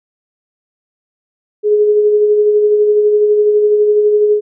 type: tone with tremolo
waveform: sine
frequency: 419.4 Hz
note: G#4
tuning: 17 cents sharp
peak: -6 dBFS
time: 1.63-4.41 s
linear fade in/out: 50 ms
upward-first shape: sine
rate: 12 Hz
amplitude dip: 35%
effects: none

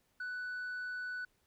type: tone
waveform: sine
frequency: 1488 Hz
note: F#6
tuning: 9 cents sharp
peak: -35 dBFS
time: 0.2-1.25 s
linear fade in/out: 5 ms
effects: tanh soft clip ceiling -37 dBFS + pink hiss -75 dBFS RMS until 1.46 s

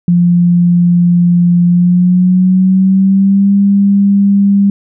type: tone with pitch glide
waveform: sine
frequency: 174.61 to 199.42 Hz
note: F3 to G3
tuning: 0 to +30 cents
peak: -5 dBFS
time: 0.08-4.7 s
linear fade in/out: 2 ms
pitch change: +230 cents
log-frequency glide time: 1.66-3.53 s
effects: none

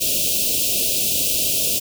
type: band-stop noise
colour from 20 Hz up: white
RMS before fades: -20 dBFS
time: 0-1.8 s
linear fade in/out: 20 ms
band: 670 to 2500 Hz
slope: 96 dB/octave
effects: none

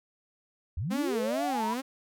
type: linear sweep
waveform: sine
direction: up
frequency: 65.3 to 1000 Hz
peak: -29 dBFS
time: 0.77-1.74 s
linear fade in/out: 5 ms
type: tone with vibrato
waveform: sawtooth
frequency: 250.1 Hz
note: B3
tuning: 22 cents sharp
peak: -27 dBFS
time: 0.9-1.82 s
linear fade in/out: 20 ms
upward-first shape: sine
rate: 2.3 Hz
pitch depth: 260 cents each way
effects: none

